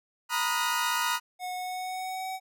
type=chord; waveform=sawtooth; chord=B major seventh; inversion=third; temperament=equal with one note detuned; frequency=932.3 / 987.8 / 1244.5 / 1444.5 Hz; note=A#5 / B5 / D#6 / F#6; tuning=0 / 0 / 0 / -42 cents; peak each=-28 dBFS; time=0.29-1.2 s; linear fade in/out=50 ms
type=tone with pitch glide; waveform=square; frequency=730 to 755.3 Hz; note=F#5 to F#5; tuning=-24 to +35 cents; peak=-33 dBFS; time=1.39-2.4 s; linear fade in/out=50 ms; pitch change=+59 cents; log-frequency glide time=1.55-2.28 s
effects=none